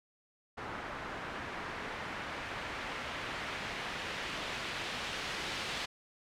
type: noise with low-pass filter sweep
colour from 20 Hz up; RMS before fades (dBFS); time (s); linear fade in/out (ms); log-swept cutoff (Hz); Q
white; -40; 0.57-5.86; 10; 1400 to 3500; 0.97
effects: none